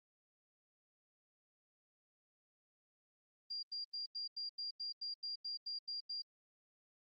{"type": "tone bursts", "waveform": "sine", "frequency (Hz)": 4779, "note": "D8", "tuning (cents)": 29, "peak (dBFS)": -40, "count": 13, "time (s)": [3.5, 6.222], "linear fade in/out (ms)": 10, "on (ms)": 130, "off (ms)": 86, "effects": ["Opus 32 kbps"]}